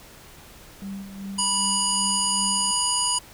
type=tone with tremolo; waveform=sine; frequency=196.2 Hz; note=G3; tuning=2 cents sharp; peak=-30 dBFS; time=0.82-2.71 s; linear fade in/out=0 ms; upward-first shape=sine; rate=2.6 Hz; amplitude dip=60%
type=harmonic tone; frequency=976 Hz; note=B5; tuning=21 cents flat; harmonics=1 / 3 / 5 / 7 / 9 / 10; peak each=-28 / -28 / -28 / -28 / -28 / -28 dBFS; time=1.38-3.19 s; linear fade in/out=10 ms
effects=pink hiss -47 dBFS RMS until 3.33 s